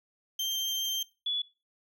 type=tone pair in turn; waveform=35% pulse / sine; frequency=3153 / 3421 Hz; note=G7 / A7; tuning=+9 / -49 cents; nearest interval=minor second; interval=142 cents; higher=second; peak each=-27 / -28 dBFS; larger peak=first; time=0.39-1.03 / 1.26-1.42 s; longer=first; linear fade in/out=5 ms; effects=noise-tail reverb RT60 0.3 s tail -20 dB re dry